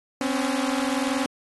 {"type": "tone pair together", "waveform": "sawtooth", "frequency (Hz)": [257.1, 278], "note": ["C4", "C#4"], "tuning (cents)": [-30, 5], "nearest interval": "minor second", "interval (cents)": 135, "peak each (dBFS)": -22, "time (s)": [0.21, 1.26], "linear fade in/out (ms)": 2, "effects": ["AAC 32 kbps"]}